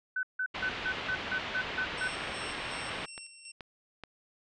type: tone bursts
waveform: sine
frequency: 1511 Hz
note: F#6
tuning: 36 cents sharp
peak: -29 dBFS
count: 9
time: 0.16-2.079 s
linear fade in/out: 5 ms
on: 71 ms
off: 160 ms
type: low-pass noise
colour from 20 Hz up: white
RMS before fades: -38 dBFS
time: 0.54-3.06 s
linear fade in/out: 10 ms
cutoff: 3200 Hz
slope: 24 dB/octave
type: tone with tremolo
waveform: 5% pulse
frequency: 2724 Hz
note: F7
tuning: 44 cents flat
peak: -32 dBFS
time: 1.97-3.52 s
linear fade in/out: 10 ms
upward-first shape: square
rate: 2.7 Hz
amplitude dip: 55%
type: click train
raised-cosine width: 0.3 ms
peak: -26 dBFS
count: 5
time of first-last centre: 2.32-4.037 s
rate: 2.33 Hz
effects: resampled to 22050 Hz